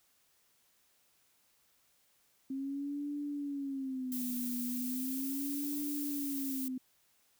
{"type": "tone with vibrato", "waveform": "sine", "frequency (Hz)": 266.2, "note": "C4", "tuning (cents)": 30, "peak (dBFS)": -35, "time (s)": [2.5, 6.78], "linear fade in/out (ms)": 5, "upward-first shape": "sine", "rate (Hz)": 0.37, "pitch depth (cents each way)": 150}
{"type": "noise", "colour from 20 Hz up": "violet", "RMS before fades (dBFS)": -41, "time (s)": [4.12, 6.68], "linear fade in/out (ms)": 0}
{"effects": ["white hiss -71 dBFS RMS until 7.39 s"]}